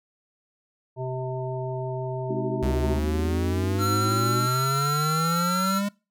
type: harmonic tone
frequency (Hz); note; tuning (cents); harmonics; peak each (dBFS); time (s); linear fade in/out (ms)
129; C3; -24; 1 / 3 / 5 / 7; -30 / -33 / -34 / -37; 0.96-3.01; 50
type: chord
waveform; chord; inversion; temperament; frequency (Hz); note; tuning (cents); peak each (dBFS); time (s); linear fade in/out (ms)
sine; Ab dominant seventh; none; just; 207.7 / 259.6 / 311.5 / 373.8; Ab3 / C4 / Eb4 / Gb4; 0 / -13 / +2 / +18; -33 / -36 / -33 / -30; 2.29-4.47; 10
type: exponential sweep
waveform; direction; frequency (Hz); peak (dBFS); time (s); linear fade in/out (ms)
square; up; 65.41 to 205; -25; 2.62-5.89; 10
type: tone with vibrato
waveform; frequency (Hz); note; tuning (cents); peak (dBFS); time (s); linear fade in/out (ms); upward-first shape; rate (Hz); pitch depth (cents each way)
square; 1357; E6; +50; -25; 3.78-5.82; 50; square; 13; 9
effects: noise-tail reverb RT60 0.3 s tail -24 dB re dry